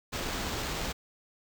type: noise with sample-and-hold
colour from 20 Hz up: pink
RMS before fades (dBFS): -34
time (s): 0.12-0.93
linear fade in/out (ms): 20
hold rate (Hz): 11025
effects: none